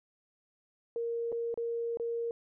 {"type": "tone with dropouts", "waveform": "sine", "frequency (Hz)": 466.2, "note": "A#4", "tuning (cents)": 0, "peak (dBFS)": -31, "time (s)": [0.96, 2.31], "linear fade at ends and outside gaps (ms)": 1, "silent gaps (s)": [[1.319, 1.325], [1.542, 1.575], [1.972, 1.998]], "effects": []}